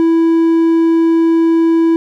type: tone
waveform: triangle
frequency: 329.6 Hz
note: E4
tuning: in tune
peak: -6 dBFS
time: 0-1.96 s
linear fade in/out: 0 ms
effects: none